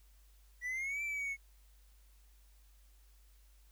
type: exponential two-way sweep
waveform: triangle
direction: up then down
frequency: 1938 to 2349 to 2185 Hz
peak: -34 dBFS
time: 0.61-1.37 s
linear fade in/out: 50 ms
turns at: 1.03 s
effects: added 50 Hz sine -60 dBFS peak until 3.71 s + white hiss -71 dBFS RMS until 3.71 s